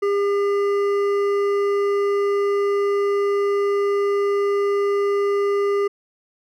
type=tone with hard clipping; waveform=triangle; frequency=402.9 Hz; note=G4; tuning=48 cents sharp; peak=-19 dBFS; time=0.02-5.88 s; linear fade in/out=10 ms; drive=13 dB; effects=none